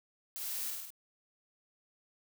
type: noise with echo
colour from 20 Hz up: blue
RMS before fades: -41 dBFS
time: 0.36-0.7 s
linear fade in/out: 0 ms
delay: 51 ms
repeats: 4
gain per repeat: -2 dB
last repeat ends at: 0.904 s
effects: none